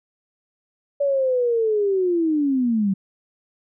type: linear sweep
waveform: sine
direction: down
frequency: 573 to 187.1 Hz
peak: -17 dBFS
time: 1-2.94 s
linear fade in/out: 10 ms
effects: none